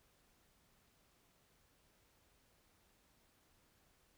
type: silence
effects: pink hiss -73 dBFS RMS until 4.17 s